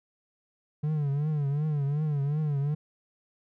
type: tone with vibrato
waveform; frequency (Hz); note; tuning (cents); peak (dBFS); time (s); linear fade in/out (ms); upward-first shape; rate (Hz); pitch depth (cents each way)
triangle; 146.83; D3; 0; -23; 0.83-2.75; 10; triangle; 2.7; 120
effects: none